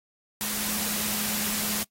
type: tone in noise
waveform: sine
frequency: 210.2 Hz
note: G#3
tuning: 21 cents sharp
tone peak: -36 dBFS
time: 0.41-1.83 s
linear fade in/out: 0 ms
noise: white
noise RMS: -29 dBFS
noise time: 0.41-1.83 s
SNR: -10 dB
effects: noise-tail reverb RT60 0.1 s tail -21 dB re dry + AAC 48 kbps